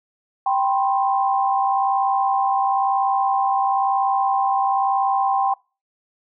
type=tone cluster; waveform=sine; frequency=784 / 1000 / 1061 Hz; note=G5 / B5 / C6; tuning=0 / +21 / +24 cents; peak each=-18 / -26 / -23 dBFS; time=0.46-5.54 s; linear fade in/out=5 ms; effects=noise-tail reverb RT60 0.3 s tail -25 dB re dry